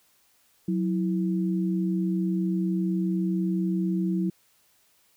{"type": "tone pair together", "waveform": "sine", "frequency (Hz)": [183.8, 328.1], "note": ["F#3", "E4"], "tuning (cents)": [-11, -8], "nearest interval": "minor seventh", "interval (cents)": 1003, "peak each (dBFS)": [-24, -29], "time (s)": [0.68, 4.3], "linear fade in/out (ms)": 5, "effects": ["white hiss -64 dBFS RMS until 5.16 s"]}